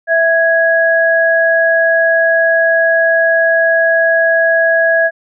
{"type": "tone pair together", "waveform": "sine", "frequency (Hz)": [659.2, 1661.2], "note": ["E5", "G#6"], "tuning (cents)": [0, 0], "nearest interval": "octave + major third", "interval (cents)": 1600, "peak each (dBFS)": -11, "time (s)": [0.07, 5.11], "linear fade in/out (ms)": 50, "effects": []}